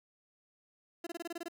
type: tone bursts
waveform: 30% pulse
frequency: 340 Hz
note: F4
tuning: 46 cents flat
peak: -35 dBFS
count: 9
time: 1.04-1.484 s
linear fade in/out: 5 ms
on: 28 ms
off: 24 ms
effects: none